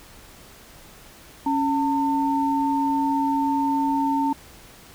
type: tone pair together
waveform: sine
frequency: 277.2 / 900.6 Hz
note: C#4 / A5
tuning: 0 / +40 cents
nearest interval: octave + minor sixth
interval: 2040 cents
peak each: -22 dBFS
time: 1.46-4.33 s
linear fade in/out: 5 ms
effects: pink hiss -47 dBFS RMS until 4.94 s